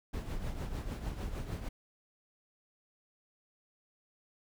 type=noise with tremolo; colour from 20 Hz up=brown; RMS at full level=-35 dBFS; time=0.13-1.69 s; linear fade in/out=10 ms; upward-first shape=triangle; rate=6.6 Hz; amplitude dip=65%; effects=none